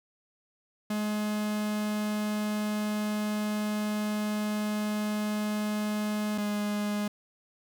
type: tone pair in turn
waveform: 45% pulse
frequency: 211 / 207.6 Hz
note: G#3 / G#3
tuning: +28 / 0 cents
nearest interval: unison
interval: 28 cents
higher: first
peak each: -28 dBFS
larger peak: neither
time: 0.9-6.38 / 6.38-7.08 s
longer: first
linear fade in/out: 5 ms
effects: none